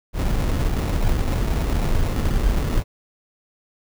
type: noise with sample-and-hold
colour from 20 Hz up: brown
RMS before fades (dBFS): -20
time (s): 0.13-2.84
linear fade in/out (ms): 50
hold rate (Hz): 1575
effects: none